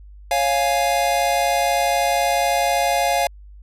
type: chord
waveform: square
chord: Db major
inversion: none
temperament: equal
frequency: 554.4 / 698.5 / 830.6 Hz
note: Db5 / F5 / Ab5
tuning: 0 / 0 / 0 cents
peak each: -24 / -20 / -23 dBFS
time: 0.31-3.27 s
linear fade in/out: 2 ms
effects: added 50 Hz sine -39 dBFS peak until 3.62 s + resampled to 32000 Hz